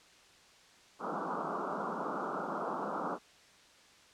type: band-pass noise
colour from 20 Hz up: white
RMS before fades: -37 dBFS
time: 0.99-3.19 s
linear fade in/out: 50 ms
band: 160 to 1400 Hz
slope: 96 dB/octave
effects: white hiss -60 dBFS RMS until 4.13 s + low-pass 6000 Hz 12 dB/octave